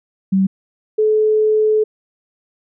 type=tone pair in turn; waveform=sine; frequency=191.9 / 430.8 Hz; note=G3 / A4; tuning=-37 / -37 cents; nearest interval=octave + major second; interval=1400 cents; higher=second; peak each=-11 dBFS; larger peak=neither; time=0.32-0.47 / 0.98-1.84 s; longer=second; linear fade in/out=10 ms; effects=none